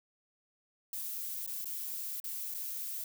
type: noise with dropouts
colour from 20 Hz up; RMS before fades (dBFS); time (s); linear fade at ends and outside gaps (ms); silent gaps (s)
violet; -39; 0.93-3.04; 2; 1.464-1.475 / 1.645-1.656 / 2.201-2.241 / 2.541-2.546
effects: none